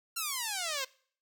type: exponential sweep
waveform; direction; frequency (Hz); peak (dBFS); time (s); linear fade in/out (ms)
5% pulse; down; 1396.9 to 510; -21; 0.16-0.85; 10
effects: noise-tail reverb RT60 0.5 s tail -22 dB re dry